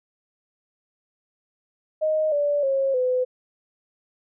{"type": "tone with pitch steps", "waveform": "sine", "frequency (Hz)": [622.3, 580.6, 541.7, 505.5], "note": ["D#5", "D5", "C#5", "B4"], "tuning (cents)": [0, -20, -40, 40], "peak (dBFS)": -19, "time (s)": [2.01, 3.25], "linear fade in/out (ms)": 20, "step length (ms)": 310, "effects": []}